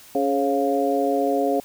harmonic tone with a mistuned harmonic, 140.1 Hz, C#3, 19 cents sharp, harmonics 2 / 3 / 4 / 5, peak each -24 / -24 / -24 / -24 dBFS, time 0.15-1.6 s, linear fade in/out 2 ms, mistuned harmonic 4, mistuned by -48 cents, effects white hiss -47 dBFS RMS until 1.64 s

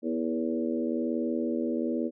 harmonic tone with a mistuned harmonic, 81.1 Hz, E2, 28 cents flat, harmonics 3 / 4 / 5 / 6 / 7, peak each -30 / -31 / -36 / -36 / -37 dBFS, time 0.02-2.11 s, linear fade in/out 50 ms, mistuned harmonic 5, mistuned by +19 cents, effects none

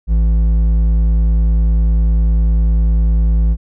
sine tone with hard clipping, 55 Hz, A1, in tune, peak -11 dBFS, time 0.07-3.57 s, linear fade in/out 50 ms, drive 6 dB, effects none

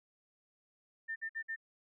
sine tone bursts, 1800 Hz, A6, 39 cents sharp, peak -36 dBFS, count 4, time 1.08-1.562 s, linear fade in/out 20 ms, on 80 ms, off 54 ms, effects none

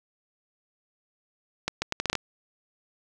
accelerating click train, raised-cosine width 0.2 ms, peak -9 dBFS, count 8, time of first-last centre 1.68-2.153 s, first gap 140 ms, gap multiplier 0.74, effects none

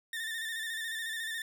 30% pulse tone with vibrato, 1800 Hz, A6, 39 cents sharp, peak -32 dBFS, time 0.13-1.42 s, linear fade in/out 2 ms, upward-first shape square, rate 14 Hz, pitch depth 37 cents each way, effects none

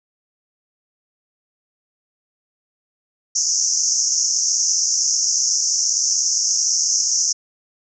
pink band-pass noise, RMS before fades -19 dBFS, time 3.35-7.33 s, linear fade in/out 10 ms, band 5400 to 6700 Hz, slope 96 dB/octave, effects none

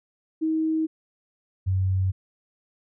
sine tone pair in turn, 317.5 / 94.39 Hz, D#4 / F#2, +35 / +35 cents, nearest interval octave + major sixth, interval 2100 cents, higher first, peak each -21 / -20 dBFS, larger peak second, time 0.41-0.87 / 1.66-2.12 s, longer neither, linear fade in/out 20 ms, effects none

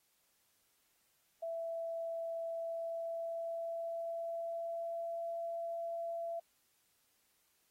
sine tone with pitch glide, 664 to 673.7 Hz, E5 to E5, +12 to +38 cents, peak -37 dBFS, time 1.42-6.4 s, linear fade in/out 10 ms, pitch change +26 cents, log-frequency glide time 2.49-5.26 s, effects white hiss -75 dBFS RMS until 7.7 s + AAC 48 kbps

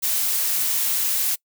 blue noise, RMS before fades -22 dBFS, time 0.02-1.36 s, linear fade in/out 20 ms, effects noise-tail reverb RT60 0.1 s tail -25 dB re dry

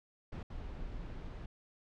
brown noise bursts at uneven times, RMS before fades -43 dBFS, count 2, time 0.32-0.43 / 0.5-1.46 s, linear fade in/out 5 ms, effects low-pass 4000 Hz 12 dB/octave

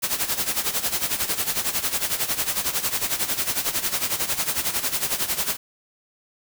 white noise with tremolo, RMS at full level -22 dBFS, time 0.02-5.57 s, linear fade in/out 20 ms, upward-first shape sine, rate 11 Hz, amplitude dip 75%, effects none

